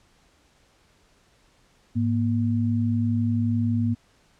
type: tone pair together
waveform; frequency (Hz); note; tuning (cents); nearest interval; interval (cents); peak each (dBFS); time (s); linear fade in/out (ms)
sine; 105.4 / 237; G#2 / A#3; +26 / +29; octave + major second; 1403; -23; 1.95-3.95; 20
effects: pink hiss -61 dBFS RMS until 4.39 s + low-pass 8000 Hz 12 dB/octave